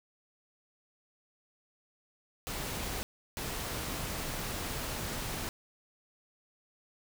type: noise bursts at uneven times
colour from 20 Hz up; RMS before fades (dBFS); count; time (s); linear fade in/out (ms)
pink; -37; 2; 2.47-3.03 / 3.37-5.49; 0
effects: none